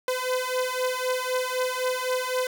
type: beating tone pair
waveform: sawtooth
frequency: 506 / 509.9 Hz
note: B4 / C5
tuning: +42 / -45 cents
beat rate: 3.9 Hz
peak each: -24 dBFS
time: 0.08-2.47 s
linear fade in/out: 2 ms
effects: none